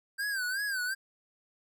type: tone with vibrato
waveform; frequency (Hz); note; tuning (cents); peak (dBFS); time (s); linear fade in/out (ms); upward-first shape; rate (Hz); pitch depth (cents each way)
square; 1568; G6; 0; -31; 0.18-0.95; 20; sine; 2.7; 120
effects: none